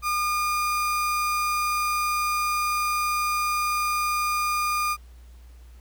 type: tone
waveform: 35% pulse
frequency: 1213 Hz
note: D#6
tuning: 44 cents flat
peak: -21 dBFS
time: 0.02-4.97 s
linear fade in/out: 50 ms
effects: added 60 Hz sine -44 dBFS peak until 5.8 s + pink hiss -60 dBFS RMS until 5.8 s